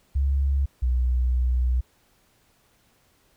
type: tone pair in turn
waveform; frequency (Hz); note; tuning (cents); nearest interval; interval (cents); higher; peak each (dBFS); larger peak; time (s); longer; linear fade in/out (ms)
sine; 68.8 / 62.12; C#2 / B1; -12 / +11; major second; 177; first; -19; neither; 0.15-0.66 / 0.82-1.81; second; 10
effects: pink hiss -63 dBFS RMS until 3.36 s